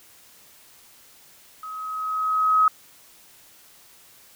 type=tone with level ramp; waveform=sine; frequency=1271 Hz; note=D#6; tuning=36 cents sharp; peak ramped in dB=-33 to -13 dBFS; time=1.63-2.68 s; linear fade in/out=2 ms; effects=white hiss -52 dBFS RMS until 4.35 s